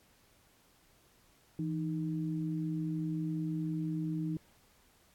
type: tone pair together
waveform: sine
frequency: 164.11 / 309.8 Hz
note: E3 / D#4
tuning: -7 / -7 cents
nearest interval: major seventh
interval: 1100 cents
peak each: -34 / -36 dBFS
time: 1.59-4.37 s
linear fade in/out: 2 ms
effects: pink hiss -66 dBFS RMS until 5.14 s + AAC 64 kbps